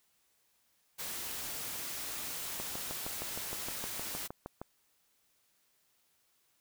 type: noise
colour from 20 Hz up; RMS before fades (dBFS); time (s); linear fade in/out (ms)
white; -40; 0.98-4.28; 20
type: click train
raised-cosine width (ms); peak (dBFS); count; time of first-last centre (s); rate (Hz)
1; -26; 14; 2.6-4.616; 6.45
effects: white hiss -73 dBFS RMS until 6.6 s